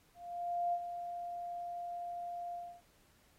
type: tone with ADSR envelope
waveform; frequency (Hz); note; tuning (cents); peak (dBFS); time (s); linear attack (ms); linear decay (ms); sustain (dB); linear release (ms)
sine; 698.5; F5; 0; -30; 0.14-2.82; 590; 57; -9; 280
effects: pink hiss -69 dBFS RMS until 3.38 s + AAC 48 kbps